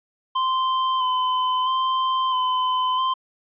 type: tone with vibrato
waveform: square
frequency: 1029 Hz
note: C6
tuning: 29 cents flat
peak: -20 dBFS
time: 0.35-3.14 s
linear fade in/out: 10 ms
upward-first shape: square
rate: 0.76 Hz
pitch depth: 19 cents each way
effects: resampled to 8000 Hz